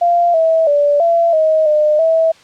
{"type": "tone with pitch steps", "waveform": "sine", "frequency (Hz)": [693, 649, 580, 676, 630, 605, 650], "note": ["F5", "E5", "D5", "E5", "D#5", "D#5", "E5"], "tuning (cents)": [-14, -27, -22, 43, 21, -49, -24], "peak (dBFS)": -9, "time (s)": [0.01, 2.32], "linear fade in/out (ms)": 10, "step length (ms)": 330, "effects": ["white hiss -45 dBFS RMS until 2.43 s", "low-pass 5000 Hz 12 dB/octave"]}